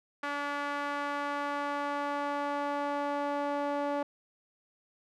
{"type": "tone with band-pass filter sweep", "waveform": "sawtooth", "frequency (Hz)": 287.2, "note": "D4", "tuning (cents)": -39, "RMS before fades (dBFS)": -33, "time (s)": [0.23, 4.03], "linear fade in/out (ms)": 5, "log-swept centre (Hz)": [1400, 700], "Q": 1.5, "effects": []}